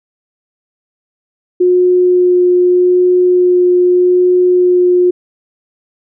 sine tone with vibrato, 360 Hz, F#4, 47 cents flat, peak -6 dBFS, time 1.6-5.11 s, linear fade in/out 10 ms, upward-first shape sine, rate 0.82 Hz, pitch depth 8 cents each way, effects none

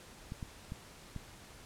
clicks, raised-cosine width 5 ms, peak -28 dBFS, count 4, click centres 0.321 / 0.428 / 0.721 / 1.163 s, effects pink hiss -54 dBFS RMS until 1.65 s + low-pass 11000 Hz 12 dB/octave

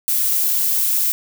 violet noise, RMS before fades -18 dBFS, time 0.08-1.12 s, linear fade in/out 0 ms, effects none

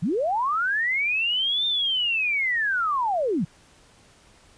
sine linear two-way sweep, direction up then down, 136.8 to 3631 to 136.8 Hz, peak -21 dBFS, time 0.02-3.45 s, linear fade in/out 10 ms, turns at 1.66 s, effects pink hiss -55 dBFS RMS until 4.57 s + resampled to 22050 Hz

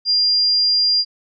sine tone, 4800 Hz, D8, 37 cents sharp, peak -13 dBFS, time 0.05-1.05 s, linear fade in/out 50 ms, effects none

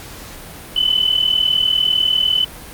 sine tone pair together, 2991 / 3031 Hz, F#7 / F#7, +18 / +41 cents, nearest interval unison, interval 23 cents, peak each -16 dBFS, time 0.76-2.45 s, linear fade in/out 5 ms, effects pink hiss -35 dBFS RMS until 2.73 s + Opus 48 kbps

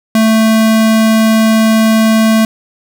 square tone, 221.2 Hz, A3, 9 cents sharp, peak -7 dBFS, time 0.15-2.45 s, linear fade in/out 2 ms, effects none

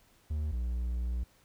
triangle tone pair in turn, 75.8 / 60.16 Hz, D#2 / B1, -45 / -45 cents, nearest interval major third, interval 400 cents, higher first, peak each -28 dBFS, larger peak neither, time 0.3-0.52 / 0.52-1.24 s, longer second, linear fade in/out 10 ms, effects pink hiss -65 dBFS RMS until 1.44 s

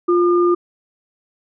sine tone pair together, 350.7 / 1207.2 Hz, F4 / D6, +7 / +47 cents, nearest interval octave + major sixth, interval 2140 cents, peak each -12 / -20 dBFS, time 0.08-0.55 s, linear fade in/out 10 ms, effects none

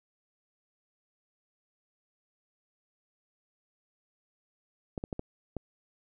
clicks, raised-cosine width 2 ms, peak -21 dBFS, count 5, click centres 4.978 / 5.039 / 5.128 / 5.194 / 5.567 s, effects none

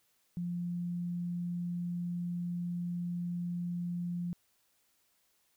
sine tone, 174.61 Hz, F3, in tune, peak -33 dBFS, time 0.37-4.33 s, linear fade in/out 0 ms, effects white hiss -73 dBFS RMS until 5.56 s

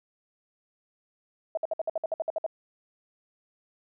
sine tone bursts, 644 Hz, E5, 41 cents flat, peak -25 dBFS, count 12, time 1.55-2.464 s, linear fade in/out 2 ms, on 23 ms, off 58 ms, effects none

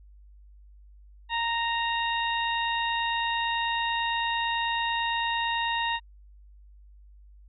harmonic tone, 929 Hz, A#5, 6 cents flat, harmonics 1 / 2 / 3 / 4, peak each -28 / -31 / -33 / -34 dBFS, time 1.29-6 s, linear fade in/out 50 ms, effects added 50 Hz sine -49 dBFS peak until 7.48 s

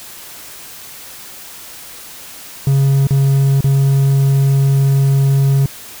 triangle tone with dropouts, 137.2 Hz, C#3, 17 cents flat, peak -7 dBFS, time 2.67-5.66 s, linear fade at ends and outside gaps 2 ms, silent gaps 3.07-3.107 / 3.608-3.642 s, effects white hiss -34 dBFS RMS until 6 s

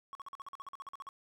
triangle tone bursts, 1106 Hz, C#6, 4 cents flat, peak -40 dBFS, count 15, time 0.13-1.089 s, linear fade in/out 0 ms, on 21 ms, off 46 ms, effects 13-bit

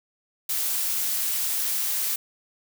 blue noise, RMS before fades -26 dBFS, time 0.49-2.16 s, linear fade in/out 5 ms, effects none

